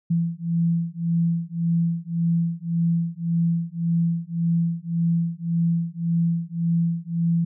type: beating tone pair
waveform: sine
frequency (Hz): 167.3 / 169.1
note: E3 / E3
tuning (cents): +26 / +44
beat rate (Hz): 1.8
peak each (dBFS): -23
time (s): 0.1-7.45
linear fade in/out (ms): 10
effects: none